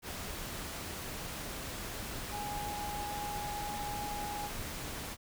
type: tone in noise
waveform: sine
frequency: 827 Hz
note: G#5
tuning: 8 cents flat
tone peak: -38 dBFS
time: 2.3-4.51 s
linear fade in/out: 50 ms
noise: pink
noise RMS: -41 dBFS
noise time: 0.02-5.17 s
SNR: 0 dB
effects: none